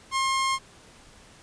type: tone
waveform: sawtooth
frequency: 1068 Hz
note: C6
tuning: 35 cents sharp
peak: -19 dBFS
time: 0.11-0.59 s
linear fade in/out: 50 ms
effects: pink hiss -52 dBFS RMS until 1.42 s + resampled to 22050 Hz